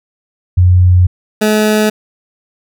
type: tone pair in turn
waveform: sine / 20% pulse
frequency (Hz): 90.3 / 213.9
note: F#2 / A3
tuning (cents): -42 / -49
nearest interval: octave + minor third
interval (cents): 1493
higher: second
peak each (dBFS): -4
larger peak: neither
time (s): 0.57-1.07 / 1.41-1.9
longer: first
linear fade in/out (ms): 10
effects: none